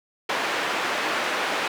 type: band-pass noise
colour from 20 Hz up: white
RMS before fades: -26 dBFS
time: 0.29-1.68 s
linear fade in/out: 5 ms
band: 320 to 2100 Hz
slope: 12 dB/octave
effects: none